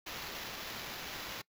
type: noise with sample-and-hold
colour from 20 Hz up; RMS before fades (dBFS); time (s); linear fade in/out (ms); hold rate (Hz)
white; -43; 0.06-1.42; 10; 8820
effects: noise-tail reverb RT60 0.1 s tail -22 dB re dry